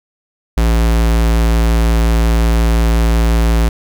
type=tone; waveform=square; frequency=56.6 Hz; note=A1; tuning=50 cents sharp; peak=-10 dBFS; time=0.57-3.69 s; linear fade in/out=5 ms; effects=none